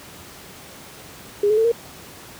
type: tone with pitch steps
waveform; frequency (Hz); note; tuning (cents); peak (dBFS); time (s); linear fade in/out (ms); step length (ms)
sine; 410 / 427.9 / 446.6 / 466.1; G#4 / A4 / A4 / A#4; -22 / -48 / +26 / 0; -14; 1.43-1.718; 5; 72
effects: pink hiss -41 dBFS RMS until 2.39 s + high-pass 80 Hz 12 dB/octave